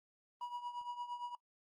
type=tone with tremolo; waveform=triangle; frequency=968 Hz; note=B5; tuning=35 cents flat; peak=-36 dBFS; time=0.41-1.35 s; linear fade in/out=2 ms; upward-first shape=triangle; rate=8.7 Hz; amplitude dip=80%; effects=noise-tail reverb RT60 0.1 s tail -21 dB re dry + Opus 24 kbps